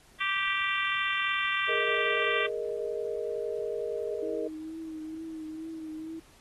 harmonic tone, 391.2 Hz, G4, 4 cents flat, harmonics 3 / 4 / 5 / 6 / 7 / 8 / 9, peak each -33 / -36 / -32 / -34 / -35 / -39 / -41 dBFS, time 0.2-2.47 s, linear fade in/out 10 ms
sine chord, Ab suspended second, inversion none, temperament equal, 415.3 / 466.2 / 622.3 Hz, Ab4 / Bb4 / Eb5, 0 / 0 / 0 cents, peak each -34 / -33 / -37 dBFS, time 1.68-4.48 s, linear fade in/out 10 ms
sine tone with vibrato, 318 Hz, D#4, 38 cents sharp, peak -36 dBFS, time 4.22-6.2 s, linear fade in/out 10 ms, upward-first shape triangle, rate 2.2 Hz, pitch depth 41 cents each way
effects pink hiss -59 dBFS RMS until 6.4 s + AAC 32 kbps

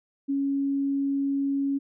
sine tone, 277.2 Hz, C#4, in tune, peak -23 dBFS, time 0.28-1.79 s, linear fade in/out 20 ms, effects none

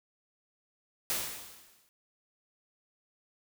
white noise with exponential decay, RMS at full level -30 dBFS, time 1.1-1.89 s, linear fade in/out 0 ms, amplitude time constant 170 ms, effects none

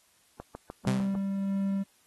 click train, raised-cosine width 1 ms, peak -26 dBFS, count 6, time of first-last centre 0.4-1.152 s, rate 6.65 Hz
triangle tone with tremolo, 196 Hz, G3, in tune, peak -24 dBFS, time 0.85-1.84 s, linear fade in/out 20 ms, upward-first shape sine, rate 1.6 Hz, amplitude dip 25%
sawtooth tone with exponential decay, 129 Hz, C3, 24 cents flat, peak -20 dBFS, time 0.87-1.2 s, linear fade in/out 5 ms, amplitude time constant 71 ms
effects white hiss -65 dBFS RMS until 2.06 s + AAC 32 kbps

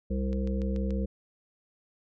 harmonic tone, 65.41 Hz, C2, in tune, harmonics 1 / 3 / 5 / 7 / 8, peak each -29 / -31 / -41 / -39 / -40 dBFS, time 0.1-1.06 s, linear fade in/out 10 ms
click train, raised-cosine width 0.2 ms, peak -31 dBFS, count 5, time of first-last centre 0.33-0.906 s, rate 6.94 Hz
effects none

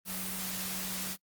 sine tone in noise, 187.4 Hz, F#3, 22 cents sharp, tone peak -42 dBFS, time 0.05-1.17 s, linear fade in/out 50 ms, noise white, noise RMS -37 dBFS, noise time 0.05-1.17 s, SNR -8 dB, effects noise-tail reverb RT60 0.1 s tail -25 dB re dry + Opus 32 kbps

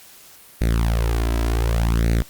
sawtooth tone with flanger, 56.8 Hz, A#1, 44 cents flat, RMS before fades -19 dBFS, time 0.61-2.22 s, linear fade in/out 0 ms, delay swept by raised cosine 0.47 to 3.07 ms, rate 0.67 Hz, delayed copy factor +0.85, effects white hiss -46 dBFS RMS until 2.29 s + Opus 48 kbps

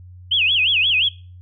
sine tone with vibrato, 2899 Hz, F#7, 36 cents flat, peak -14 dBFS, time 0.31-1.09 s, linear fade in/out 10 ms, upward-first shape sine, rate 5.7 Hz, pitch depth 270 cents each way, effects noise-tail reverb RT60 0.4 s tail -22 dB re dry + added 90 Hz sine -38 dBFS peak until 1.41 s

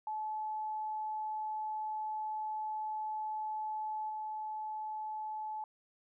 sine tone with level steps, 862 Hz, A5, 36 cents flat, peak -35 / -37 dBFS, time 0.07-5.64 s, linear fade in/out 2 ms, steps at 4.09 s, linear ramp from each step 10 ms, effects none

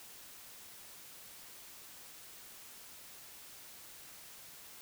silence, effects white hiss -53 dBFS RMS until 4.81 s

